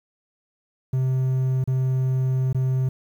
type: tone with dropouts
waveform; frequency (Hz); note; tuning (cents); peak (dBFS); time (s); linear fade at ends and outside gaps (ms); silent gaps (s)
triangle; 130.2; C3; -8; -17; 0.93-2.89; 5; 1.641-1.675 / 2.529-2.546
effects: 9-bit